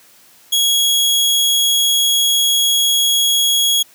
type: tone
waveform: sawtooth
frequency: 3322 Hz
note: G#7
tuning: in tune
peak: -9 dBFS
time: 0.52-3.83 s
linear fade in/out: 10 ms
effects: white hiss -48 dBFS RMS until 3.94 s + high-pass 100 Hz 12 dB/octave